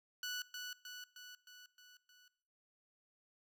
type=tone with echo; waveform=15% pulse; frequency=1480 Hz; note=F#6; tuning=in tune; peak=-33 dBFS; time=0.23-0.42 s; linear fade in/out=2 ms; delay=310 ms; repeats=6; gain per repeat=-4 dB; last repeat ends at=2.28 s; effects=noise-tail reverb RT60 0.7 s tail -21 dB re dry